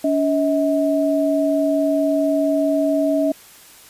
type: tone pair together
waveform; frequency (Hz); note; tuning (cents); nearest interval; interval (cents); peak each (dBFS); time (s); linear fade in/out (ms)
sine; 284.9 / 639.6; C#4 / D#5; +48 / +48; octave + major second; 1400; -18; 0.04-3.32; 5
effects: white hiss -45 dBFS RMS until 3.89 s + resampled to 32000 Hz